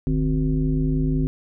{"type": "tone with frequency modulation", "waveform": "sine", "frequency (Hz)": 152.2, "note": "D#3", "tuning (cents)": -38, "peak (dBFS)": -18, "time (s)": [0.07, 1.27], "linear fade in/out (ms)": 0, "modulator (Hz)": 110, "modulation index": 1.3, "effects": []}